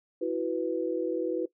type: chord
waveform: sine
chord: E suspended second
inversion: none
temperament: equal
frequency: 329.6 / 370 / 493.9 Hz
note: E4 / F#4 / B4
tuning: 0 / 0 / 0 cents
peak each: -31 dBFS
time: 0.21-1.46 s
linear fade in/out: 10 ms
effects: noise-tail reverb RT60 0.1 s tail -17 dB re dry